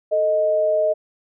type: tone pair together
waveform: sine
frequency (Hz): 440.6 / 622.3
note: A4 / D#5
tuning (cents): +2 / 0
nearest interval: tritone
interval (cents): 598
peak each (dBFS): -25 / -16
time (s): 0.11-0.94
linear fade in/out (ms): 20
effects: none